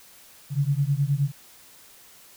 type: beating tone pair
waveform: sine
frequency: 137.1 / 146.7 Hz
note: C#3 / D3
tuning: -19 / -2 cents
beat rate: 9.6 Hz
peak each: -23 / -24 dBFS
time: 0.5-1.32 s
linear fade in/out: 50 ms
effects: white hiss -51 dBFS RMS until 2.36 s